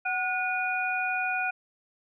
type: tone cluster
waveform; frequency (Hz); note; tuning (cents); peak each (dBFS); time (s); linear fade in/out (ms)
sine; 748 / 1453 / 2454; F#5 / F#6 / D#7; +19 / -32 / -25; -31 / -30 / -30; 0.05-1.51; 10
effects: none